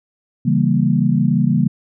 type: chord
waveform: sine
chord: C# diminished seventh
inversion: none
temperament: equal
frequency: 138.59 / 164.81 / 196 / 233.1 Hz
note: C#3 / E3 / G3 / Bb3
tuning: 0 / 0 / 0 / 0 cents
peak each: -18 dBFS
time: 0.45-1.68 s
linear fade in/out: 10 ms
effects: none